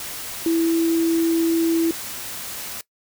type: tone in noise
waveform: sine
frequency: 330.5 Hz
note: E4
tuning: 5 cents sharp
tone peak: -16 dBFS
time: 0.46-1.91 s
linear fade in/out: 2 ms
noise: white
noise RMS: -32 dBFS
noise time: 0-2.81 s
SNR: +13 dB
effects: noise-tail reverb RT60 0.1 s tail -20 dB re dry